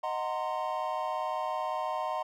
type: chord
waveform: triangle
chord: C half-diminished seventh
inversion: first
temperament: equal with one note detuned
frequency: 622.3 / 740 / 921.1 / 1046.5 Hz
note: Eb5 / Gb5 / Bb5 / C6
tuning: 0 / 0 / -21 / 0 cents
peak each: -34 dBFS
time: 0.03-2.23 s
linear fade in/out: 10 ms
effects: none